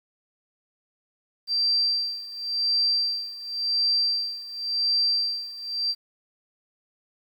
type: tone with tremolo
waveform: sine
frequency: 4701 Hz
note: D8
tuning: 1 cent sharp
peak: -19 dBFS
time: 1.47-5.95 s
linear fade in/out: 50 ms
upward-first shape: sine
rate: 0.92 Hz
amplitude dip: 85%
effects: 9-bit